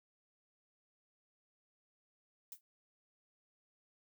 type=noise with exponential decay; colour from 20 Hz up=violet; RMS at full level=-43 dBFS; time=2.52-2.61 s; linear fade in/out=1 ms; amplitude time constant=19 ms; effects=none

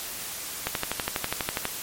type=click train; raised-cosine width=0.3 ms; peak=-9 dBFS; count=13; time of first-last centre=0.67-1.654 s; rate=12.2 Hz; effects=white hiss -35 dBFS RMS until 1.82 s + MP3 64 kbps

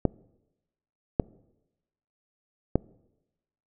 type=clicks; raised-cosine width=2 ms; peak=-7 dBFS; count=3; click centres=0.053 / 1.198 / 2.756 s; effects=noise-tail reverb RT60 1.0 s tail -24 dB re dry

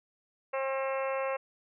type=harmonic tone with a mistuned harmonic; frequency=268.1 Hz; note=C4; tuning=42 cents sharp; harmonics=2 / 3 / 4 / 5 / 6 / 7 / 8 / 9 / 10; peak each=-31 / -40 / -37 / -43 / -46 / -46 / -44 / -49 / -44 dBFS; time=0.53-1.37 s; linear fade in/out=10 ms; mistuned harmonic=9; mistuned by=-24 cents; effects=none

